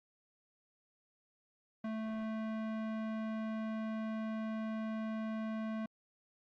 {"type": "tone", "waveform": "square", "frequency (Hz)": 220, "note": "A3", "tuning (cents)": 0, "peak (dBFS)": -37, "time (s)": [1.84, 5.86], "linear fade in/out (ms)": 5, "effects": ["low-pass 2000 Hz 12 dB/octave", "Opus 48 kbps"]}